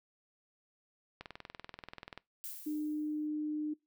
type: click train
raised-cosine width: 0.3 ms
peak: -28 dBFS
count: 21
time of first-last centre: 1.21-2.176 s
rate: 20.7 Hz
type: noise with exponential decay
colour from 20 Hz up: violet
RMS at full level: -41 dBFS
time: 2.44-3.27 s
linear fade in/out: 0 ms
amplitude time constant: 180 ms
type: tone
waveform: sine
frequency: 302.8 Hz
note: D#4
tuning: 47 cents flat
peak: -33 dBFS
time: 2.66-3.74 s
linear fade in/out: 10 ms
effects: noise-tail reverb RT60 0.2 s tail -22 dB re dry